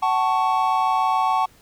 triangle chord, F# minor, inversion none, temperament equal with one note detuned, 752.9 / 880 / 1108.7 Hz, F#5 / A5 / C#6, +30 / 0 / 0 cents, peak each -20 dBFS, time 0.02-1.46 s, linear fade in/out 10 ms, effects pink hiss -54 dBFS RMS until 1.61 s

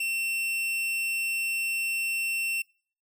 45% pulse tone, 2700 Hz, E7, 41 cents sharp, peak -27 dBFS, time 0-2.62 s, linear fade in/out 5 ms, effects noise-tail reverb RT60 0.5 s tail -26 dB re dry

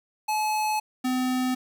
square tone pair in turn, 857 / 254.8 Hz, A5 / C4, -46 / -46 cents, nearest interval octave + major sixth, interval 2100 cents, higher first, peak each -24 dBFS, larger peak neither, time 0.28-0.8 / 1.04-1.55 s, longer first, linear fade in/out 10 ms, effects 9-bit

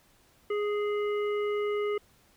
harmonic tone, 415.3 Hz, G#4, in tune, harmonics 1 / 3 / 5 / 7, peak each -27 / -38 / -41 / -48 dBFS, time 0.5-1.98 s, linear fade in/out 5 ms, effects pink hiss -63 dBFS RMS until 2.36 s

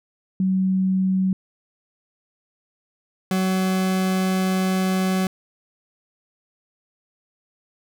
sine / 40% pulse tone pair in turn, 188.5 / 187.6 Hz, F#3 / F#3, +32 / +24 cents, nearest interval unison, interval 8 cents, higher first, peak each -17 / -18 dBFS, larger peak first, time 0.4-1.33 / 3.31-5.27 s, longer second, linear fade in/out 2 ms, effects none

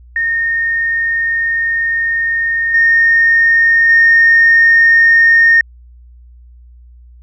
sine tone with level steps, 1837 Hz, A#6, 26 cents flat, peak -12 / -6 / -4 dBFS, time 0.16-5.61 s, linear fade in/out 2 ms, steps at 2.74 / 3.89 s, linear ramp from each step 5 ms, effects tanh soft clip ceiling 0 dBFS + added 60 Hz sine -37 dBFS peak until 7.22 s

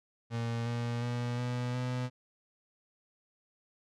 35% pulse tone with pitch steps, 116.54 / 118.71 / 120.93 / 123.18 / 125.48 Hz, A#2 / A#2 / B2 / B2 / B2, 0 / +32 / -36 / -4 / +28 cents, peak -30 dBFS, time 0.3-2.1 s, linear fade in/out 50 ms, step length 360 ms, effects low-pass 6000 Hz 12 dB/octave

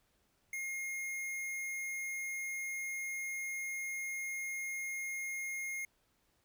square tone, 2140 Hz, C7, 38 cents sharp, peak -38 dBFS, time 0.53-5.85 s, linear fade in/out 2 ms, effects pink hiss -75 dBFS RMS until 6.44 s

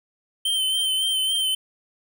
square tone with vibrato, 3100 Hz, G7, 20 cents flat, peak -21 dBFS, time 0.45-1.55 s, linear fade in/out 5 ms, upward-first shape sine, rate 3.6 Hz, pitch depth 30 cents each way, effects none

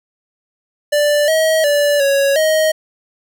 square tone with pitch steps, 588 / 637 / 581 / 555 / 628 Hz, D5 / D#5 / D5 / C#5 / D#5, +2 / +41 / -19 / +2 / +16 cents, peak -12 dBFS, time 0.92-2.72 s, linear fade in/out 10 ms, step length 360 ms, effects none

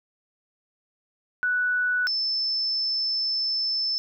sine tone pair in turn, 1480 / 5274 Hz, F#6 / E8, 0 / 0 cents, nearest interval octave + minor seventh, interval 2200 cents, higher second, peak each -21 / -23 dBFS, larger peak first, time 1.43-2.07 / 2.07-3.98 s, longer second, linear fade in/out 0 ms, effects none

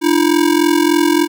square ring-modulated tone, 320 Hz, D#4, 49 cents sharp, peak -8 dBFS, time 0.01-1.28 s, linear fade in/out 50 ms, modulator 21.7 Hz, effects none

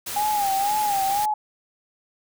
white noise, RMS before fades -31 dBFS, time 0.06-1.26 s, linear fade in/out 10 ms
sine tone with vibrato, 812 Hz, G#5, 39 cents flat, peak -20 dBFS, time 0.16-1.34 s, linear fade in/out 5 ms, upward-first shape sine, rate 2 Hz, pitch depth 83 cents each way
effects none

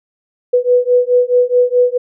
sine beating tone pair, 491.3 / 496 Hz, B4 / B4, -9 / +7 cents, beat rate 4.7 Hz, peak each -12 dBFS, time 0.53-1.98 s, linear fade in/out 10 ms, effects none

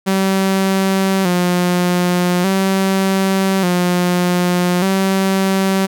sawtooth tone with vibrato, 185 Hz, F#3, in tune, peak -9 dBFS, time 0.06-5.87 s, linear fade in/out 20 ms, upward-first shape square, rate 0.42 Hz, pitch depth 66 cents each way, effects none

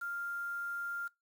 sine tone with quantisation, 1396.9 Hz, F6, in tune, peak -36 dBFS, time 0.01-1.08 s, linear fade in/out 10 ms, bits 9, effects noise-tail reverb RT60 0.2 s tail -22 dB re dry

